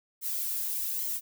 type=noise with flanger; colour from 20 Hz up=violet; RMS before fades=-32 dBFS; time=0.21-1.21 s; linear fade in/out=50 ms; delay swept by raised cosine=0.96 to 2.46 ms; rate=1.2 Hz; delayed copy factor=+0.5; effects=none